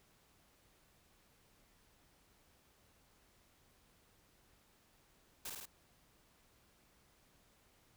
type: noise with echo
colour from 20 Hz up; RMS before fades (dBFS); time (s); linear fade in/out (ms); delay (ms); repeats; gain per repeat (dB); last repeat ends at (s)
white; -44; 5.45-5.5; 5; 52; 3; -2; 5.656
effects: pink hiss -70 dBFS RMS until 7.96 s